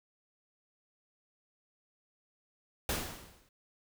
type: noise with exponential decay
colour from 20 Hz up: pink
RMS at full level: -30 dBFS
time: 2.89-3.49 s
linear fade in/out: 2 ms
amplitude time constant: 130 ms
effects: none